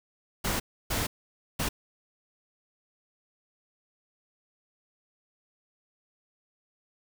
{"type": "noise bursts at uneven times", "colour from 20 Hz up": "pink", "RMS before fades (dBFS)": -29, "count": 3, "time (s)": [[0.44, 0.6], [0.9, 1.07], [1.59, 1.69]], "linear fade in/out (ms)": 10, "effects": []}